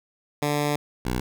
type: tone pair in turn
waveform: 10% pulse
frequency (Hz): 146.83 / 62.06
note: D3 / B1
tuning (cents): 0 / +9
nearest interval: octave + minor third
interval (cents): 1491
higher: first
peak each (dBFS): -14 / -16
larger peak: first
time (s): 0.42-0.76 / 1.05-1.2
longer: first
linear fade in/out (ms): 5
effects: none